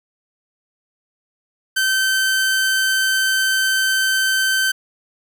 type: tone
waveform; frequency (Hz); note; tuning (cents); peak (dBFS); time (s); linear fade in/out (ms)
sawtooth; 1544; G6; -27; -12; 1.76-4.72; 10
effects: none